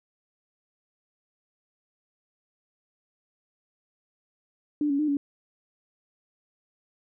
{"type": "tone with pitch steps", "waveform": "sine", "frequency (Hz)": [295.6, 280.4, 302.7, 283.8], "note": ["D4", "C#4", "D#4", "C#4"], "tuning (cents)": [11, 20, -48, 41], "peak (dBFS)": -22, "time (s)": [4.81, 5.17], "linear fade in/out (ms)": 2, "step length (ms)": 90, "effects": []}